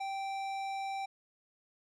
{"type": "tone with tanh clipping", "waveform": "sine", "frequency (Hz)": 781, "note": "G5", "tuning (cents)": -7, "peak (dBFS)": -37, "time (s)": [0, 1.06], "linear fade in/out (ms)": 10, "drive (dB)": 15, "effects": []}